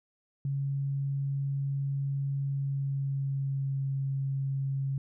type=tone with pitch glide; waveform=sine; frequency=138.59 to 136.37 Hz; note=C#3 to C#3; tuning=0 to -28 cents; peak=-28 dBFS; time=0.45-4.98 s; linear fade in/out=2 ms; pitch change=-28 cents; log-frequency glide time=2.46-3.85 s; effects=none